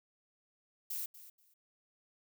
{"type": "noise with echo", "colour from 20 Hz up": "violet", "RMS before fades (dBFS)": -39, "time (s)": [0.9, 1.06], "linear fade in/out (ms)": 5, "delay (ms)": 240, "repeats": 2, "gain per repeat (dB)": -15, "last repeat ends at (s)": 1.54, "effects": []}